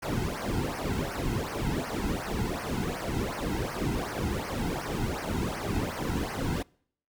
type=noise with flanger; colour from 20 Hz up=brown; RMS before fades=-31 dBFS; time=0.02-6.63 s; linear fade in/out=10 ms; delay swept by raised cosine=0.26 to 1.76 ms; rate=2.7 Hz; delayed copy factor=-1; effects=noise-tail reverb RT60 0.6 s tail -26 dB re dry